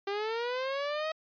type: linear sweep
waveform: sawtooth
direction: up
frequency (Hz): 392.4 to 638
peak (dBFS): -27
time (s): 0.07-1.12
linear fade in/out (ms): 5
effects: resampled to 11025 Hz